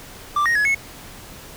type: tone with pitch steps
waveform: triangle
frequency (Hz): 1177 / 1869 / 1690 / 2192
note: D6 / A#6 / G#6 / C#7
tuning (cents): +3 / +4 / +30 / -20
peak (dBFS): -14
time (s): 0.36-0.748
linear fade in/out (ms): 5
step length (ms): 97
effects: pink hiss -40 dBFS RMS until 1.56 s